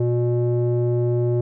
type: tone with low-pass filter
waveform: square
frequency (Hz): 120.5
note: B2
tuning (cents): -42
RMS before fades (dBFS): -20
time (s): 0-1.41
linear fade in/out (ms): 5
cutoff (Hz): 460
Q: 5.7
effects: none